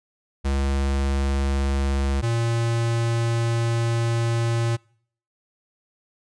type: tone pair in turn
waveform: square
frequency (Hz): 68.6 / 116.24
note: C#2 / A#2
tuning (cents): -17 / -4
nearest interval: major sixth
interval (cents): 913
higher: second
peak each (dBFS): -21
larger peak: neither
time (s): 0.44-2.22 / 2.22-4.77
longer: second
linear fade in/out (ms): 20
effects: noise-tail reverb RT60 0.6 s tail -26 dB re dry + resampled to 22050 Hz